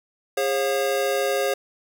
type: tone cluster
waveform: square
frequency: 408 / 541 / 711 Hz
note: G#4 / C#5 / F5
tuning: -31 / -42 / +31 cents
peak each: -26 / -24 / -30 dBFS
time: 0.37-1.54 s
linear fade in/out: 5 ms
effects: none